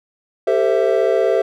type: chord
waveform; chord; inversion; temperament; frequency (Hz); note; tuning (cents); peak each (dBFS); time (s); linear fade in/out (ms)
triangle; A minor seventh; third; equal with one note detuned; 392 / 448.5 / 523.3 / 659.3; G4 / A4 / C5 / E5; 0 / +33 / 0 / 0; -17; 0.47-1.42; 5
effects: none